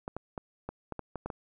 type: clicks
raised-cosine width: 1 ms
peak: -22 dBFS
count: 9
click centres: 0.079 / 0.166 / 0.378 / 0.69 / 0.923 / 0.993 / 1.157 / 1.26 / 1.302 s
effects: none